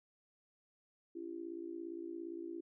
sine tone with amplitude modulation, 336.4 Hz, E4, 35 cents sharp, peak -38 dBFS, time 1.15-2.61 s, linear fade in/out 10 ms, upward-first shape sine, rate 57.4 Hz, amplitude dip 85%, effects none

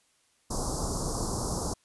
pink band-stop noise, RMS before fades -31 dBFS, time 0.5-1.74 s, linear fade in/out 10 ms, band 1200 to 4800 Hz, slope 48 dB/octave, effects white hiss -68 dBFS RMS until 1.84 s + resampled to 24000 Hz

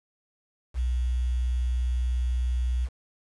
sine tone with quantisation, 61.6 Hz, B1, 4 cents flat, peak -23 dBFS, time 0.74-2.89 s, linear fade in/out 50 ms, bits 8, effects resampled to 24000 Hz

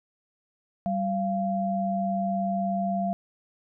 sine tone pair together, 193.6 / 689.9 Hz, G3 / F5, -21 / -21 cents, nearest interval octave + minor seventh, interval 2200 cents, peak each -27 dBFS, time 0.86-3.13 s, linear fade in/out 0 ms, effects none

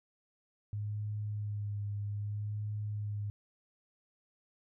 sine tone with vibrato, 103.83 Hz, G#2, in tune, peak -34 dBFS, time 0.73-3.3 s, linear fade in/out 0 ms, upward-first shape sine, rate 0.63 Hz, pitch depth 24 cents each way, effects none

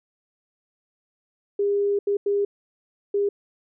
sine tone bursts at uneven times, 404.4 Hz, G#4, 46 cents flat, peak -19 dBFS, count 4, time 1.59-1.99 / 2.07-2.17 / 2.26-2.45 / 3.14-3.29 s, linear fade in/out 5 ms, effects none

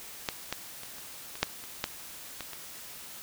clicks, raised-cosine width 0.2 ms, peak -11 / -13 / -24 / -28 / -24 / -6 / -27 / -11 / -19 / -23 dBFS, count 10, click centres 0.288 / 0.526 / 0.834 / 0.984 / 1.355 / 1.43 / 1.639 / 1.841 / 2.407 / 2.533 s, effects white hiss -45 dBFS RMS until 3.22 s

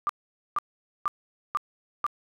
sine tone bursts, 1189 Hz, D6, 21 cents sharp, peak -22 dBFS, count 5, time 0.07-2.065 s, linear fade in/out 0 ms, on 23 ms, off 470 ms, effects none

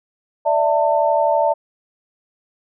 sine chord, D suspended second, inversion none, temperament equal with one note detuned, 587.3 / 659.3 / 896.9 Hz, D5 / E5 / A5, 0 / 0 / +33 cents, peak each -18 dBFS, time 0.45-1.54 s, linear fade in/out 20 ms, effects none

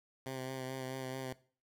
10% pulse tone with vibrato, 130.81 Hz, C3, in tune, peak -31 dBFS, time 0.26-1.33 s, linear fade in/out 2 ms, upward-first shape sine, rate 4.6 Hz, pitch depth 23 cents each way, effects noise-tail reverb RT60 0.4 s tail -18 dB re dry

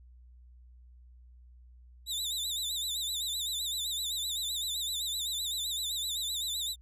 sawtooth tone with vibrato, 3729 Hz, A#7, in tune, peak -29 dBFS, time 2.06-6.76 s, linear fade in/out 50 ms, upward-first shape sine, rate 7.8 Hz, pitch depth 120 cents each way, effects added 61 Hz sine -52 dBFS peak until 6.81 s + resampled to 32000 Hz

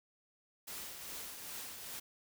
white noise with tremolo, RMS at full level -44 dBFS, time 0.67-2 s, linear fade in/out 10 ms, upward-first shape triangle, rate 2.5 Hz, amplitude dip 45%, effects none

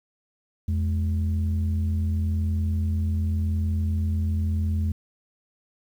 sine tone pair together, 84.2 / 211.7 Hz, E2 / G#3, +37 / +33 cents, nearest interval octave + major third, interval 1596 cents, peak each -21 / -30 dBFS, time 0.68-4.92 s, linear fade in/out 5 ms, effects tanh soft clip ceiling -16 dBFS + 9-bit

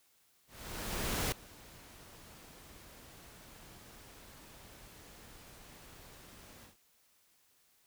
pink noise with ADSR envelope, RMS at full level -33 dBFS, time 0.47-6.77 s, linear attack 850 ms, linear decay 3 ms, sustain -22 dB, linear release 140 ms, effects white hiss -70 dBFS RMS until 7.86 s

